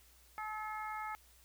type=harmonic tone; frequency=429.8 Hz; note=A4; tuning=41 cents flat; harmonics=2 / 3 / 4 / 5; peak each=-42 / -43 / -50 / -48 dBFS; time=0.38-1.15 s; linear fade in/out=0 ms; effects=added 60 Hz sine -65 dBFS peak until 1.44 s + white hiss -65 dBFS RMS until 1.44 s